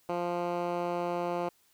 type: tone with band-pass filter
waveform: 10% pulse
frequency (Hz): 174.61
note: F3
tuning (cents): 0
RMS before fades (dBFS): -32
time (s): 0.09-1.49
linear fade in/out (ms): 5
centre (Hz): 550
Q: 0.7
effects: white hiss -67 dBFS RMS until 1.73 s